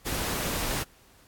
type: noise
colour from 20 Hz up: pink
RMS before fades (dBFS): -30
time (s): 0.05-0.84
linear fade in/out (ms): 20
effects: pink hiss -58 dBFS RMS until 1.27 s + AAC 64 kbps